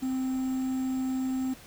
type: tone with quantisation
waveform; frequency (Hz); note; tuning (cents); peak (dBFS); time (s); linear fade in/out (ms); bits
triangle; 260.8; C4; -5; -25; 0.02-1.54; 10; 8
effects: pink hiss -50 dBFS RMS until 1.66 s